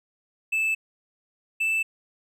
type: tone pair in turn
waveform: triangle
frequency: 2629 / 2643 Hz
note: E7 / E7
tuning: -5 / +4 cents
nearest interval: unison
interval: 9 cents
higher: second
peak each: -20 dBFS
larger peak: neither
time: 0.52-0.75 / 1.6-1.83 s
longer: neither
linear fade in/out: 10 ms
effects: none